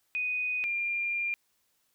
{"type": "tone pair in turn", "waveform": "sine", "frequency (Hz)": [2489, 2396], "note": ["D#7", "D7"], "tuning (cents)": [0, 34], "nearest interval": "minor second", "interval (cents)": 66, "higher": "first", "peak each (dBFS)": -28, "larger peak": "neither", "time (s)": [[0.15, 0.64], [0.64, 1.34]], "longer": "second", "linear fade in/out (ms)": 0, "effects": ["white hiss -73 dBFS RMS until 1.94 s"]}